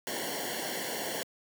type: noise with comb filter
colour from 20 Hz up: pink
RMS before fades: -35 dBFS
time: 0.07-1.23 s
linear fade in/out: 0 ms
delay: 0.8 ms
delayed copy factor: -0.85
effects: high-pass 200 Hz 12 dB/octave